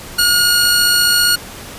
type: tone pair together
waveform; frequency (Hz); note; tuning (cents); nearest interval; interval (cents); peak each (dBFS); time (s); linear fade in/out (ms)
sawtooth; 1432 / 4351; F6 / C#8; +43 / -33; octave + perfect fifth; 1924; -10; 0.18-1.36; 10
effects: pink hiss -32 dBFS RMS until 1.78 s + resampled to 32000 Hz